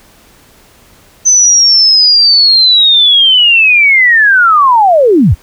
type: linear sweep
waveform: sine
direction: down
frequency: 6140 to 53.3 Hz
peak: -3 dBFS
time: 1.25-5.35 s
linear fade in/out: 20 ms
effects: pink hiss -43 dBFS RMS until 5.42 s